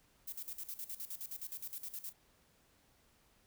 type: noise with tremolo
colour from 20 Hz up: violet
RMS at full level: -43 dBFS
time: 0.27-2.13 s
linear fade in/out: 10 ms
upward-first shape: square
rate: 9.6 Hz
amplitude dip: 80%
effects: pink hiss -70 dBFS RMS until 3.46 s